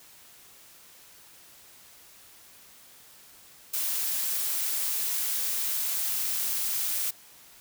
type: noise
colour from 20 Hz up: blue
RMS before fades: -29 dBFS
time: 3.73-7.11 s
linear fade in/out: 10 ms
effects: white hiss -53 dBFS RMS until 7.6 s